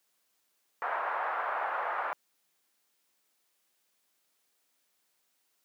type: band-pass noise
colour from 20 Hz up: pink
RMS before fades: -33 dBFS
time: 0.82-2.13 s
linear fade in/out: 0 ms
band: 720 to 1500 Hz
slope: 24 dB/octave
effects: white hiss -75 dBFS RMS until 5.64 s + high-pass 200 Hz 12 dB/octave